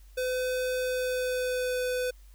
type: tone with pitch glide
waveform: square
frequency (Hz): 507 to 501.5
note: B4 to B4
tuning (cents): +45 to +26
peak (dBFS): -28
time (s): 0.17-2.11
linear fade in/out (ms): 10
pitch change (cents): -19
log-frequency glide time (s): 0.79-1.84
effects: added 48 Hz sine -49 dBFS peak until 2.34 s + white hiss -64 dBFS RMS until 2.34 s